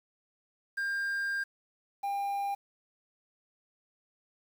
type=tone pair in turn; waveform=triangle; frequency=1600 / 800 Hz; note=G6 / G5; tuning=+35 / +35 cents; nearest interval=octave; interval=1200 cents; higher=first; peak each=-28 dBFS; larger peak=neither; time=0.77-1.44 / 2.03-2.55 s; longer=first; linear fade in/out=10 ms; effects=9-bit